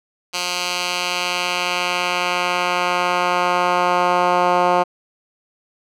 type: tone with band-pass filter sweep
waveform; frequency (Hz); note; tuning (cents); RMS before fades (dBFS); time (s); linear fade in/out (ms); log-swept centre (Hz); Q
10% pulse; 178.2; F3; +35; -19; 0.33-4.84; 20; 4400 to 850; 0.99
effects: none